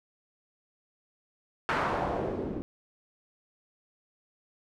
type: noise with low-pass filter sweep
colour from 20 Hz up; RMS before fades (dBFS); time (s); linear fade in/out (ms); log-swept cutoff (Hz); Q
white; -31; 1.69-2.62; 0; 1500 to 280; 1.6
effects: none